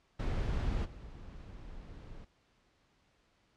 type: noise with level steps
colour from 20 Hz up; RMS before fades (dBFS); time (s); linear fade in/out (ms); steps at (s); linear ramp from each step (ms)
brown; -33 / -48; 0.19-2.25; 10; 0.84; 20
effects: pink hiss -71 dBFS RMS until 3.56 s + low-pass 5000 Hz 12 dB/octave